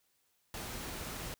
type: noise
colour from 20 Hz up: pink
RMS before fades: -42 dBFS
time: 0.54-1.34 s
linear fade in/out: 0 ms
effects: white hiss -75 dBFS RMS until 1.39 s